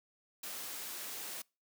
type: noise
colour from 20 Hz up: white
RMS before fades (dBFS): -43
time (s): 0.43-1.42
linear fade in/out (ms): 5
effects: noise-tail reverb RT60 0.3 s tail -26 dB re dry + high-pass 200 Hz 12 dB/octave